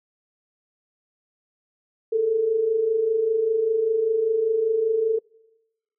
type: tone pair together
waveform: sine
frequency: 422.4 / 447.5 Hz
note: G#4 / A4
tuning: +29 / +29 cents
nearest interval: minor second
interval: 100 cents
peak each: -27 / -19 dBFS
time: 2.12-5.19 s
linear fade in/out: 10 ms
effects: noise-tail reverb RT60 1.0 s tail -26 dB re dry